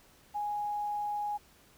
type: tone with quantisation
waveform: sine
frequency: 829 Hz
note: G#5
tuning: 3 cents flat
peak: -31 dBFS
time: 0.34-1.38 s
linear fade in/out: 20 ms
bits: 10
effects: pink hiss -61 dBFS RMS until 1.77 s